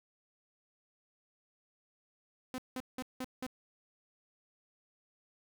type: tone bursts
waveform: sawtooth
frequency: 256.1 Hz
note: C4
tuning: 37 cents flat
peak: -33 dBFS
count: 5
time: 2.54-3.465 s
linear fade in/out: 0 ms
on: 41 ms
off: 180 ms
effects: 11-bit